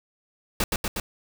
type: noise with echo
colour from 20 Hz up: pink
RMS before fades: -23 dBFS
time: 0.6-0.64 s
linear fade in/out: 2 ms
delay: 120 ms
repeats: 3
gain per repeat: -2 dB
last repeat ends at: 1 s
effects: none